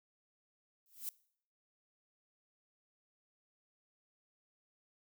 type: noise with exponential growth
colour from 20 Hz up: violet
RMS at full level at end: -37 dBFS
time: 0.86-1.09 s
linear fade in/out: 1 ms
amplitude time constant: 50 ms
effects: noise-tail reverb RT60 0.6 s tail -22 dB re dry